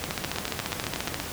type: two click trains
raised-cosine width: 0.2 ms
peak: -12 / -10 dBFS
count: 9 / 17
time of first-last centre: 0.24-1.2 / 0.04-1.143 s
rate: 8.33 / 14.5 Hz
effects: pink hiss -35 dBFS RMS until 1.32 s + high-pass 60 Hz 12 dB/octave